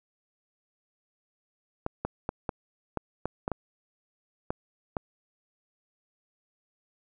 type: clicks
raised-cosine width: 1 ms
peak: -15 dBFS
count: 10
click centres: 1.864 / 2.05 / 2.291 / 2.492 / 2.973 / 3.256 / 3.479 / 3.517 / 4.505 / 4.968 s
effects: none